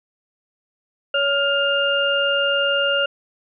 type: tone cluster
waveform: sine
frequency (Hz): 561 / 1408 / 2810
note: C#5 / F6 / F7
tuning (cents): +21 / +14 / +10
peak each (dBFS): -21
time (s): 1.14-3.06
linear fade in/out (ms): 5
effects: none